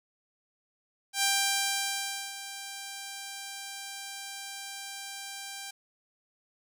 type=tone with ADSR envelope; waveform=5% pulse; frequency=790 Hz; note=G5; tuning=13 cents sharp; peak=-12 dBFS; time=1.13-5.71 s; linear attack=97 ms; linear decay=1100 ms; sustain=-15 dB; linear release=7 ms; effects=none